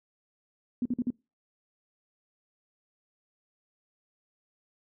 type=tone bursts; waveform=sine; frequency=245 Hz; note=B3; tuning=14 cents flat; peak=-25 dBFS; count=4; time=0.82-1.104 s; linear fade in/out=2 ms; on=35 ms; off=48 ms; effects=noise-tail reverb RT60 0.3 s tail -26 dB re dry